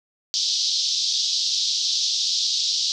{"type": "band-pass noise", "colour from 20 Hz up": "white", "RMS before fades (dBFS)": -23, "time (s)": [0.34, 2.92], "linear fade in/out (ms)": 0, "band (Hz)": [3500, 5700], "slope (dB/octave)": 48, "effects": []}